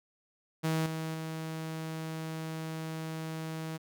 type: tone with level steps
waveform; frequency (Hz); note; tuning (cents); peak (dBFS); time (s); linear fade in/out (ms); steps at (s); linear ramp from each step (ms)
sawtooth; 160; D#3; +49; -24 / -30 / -32; 0.63-3.78; 20; 0.86 / 1.14; 2
effects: none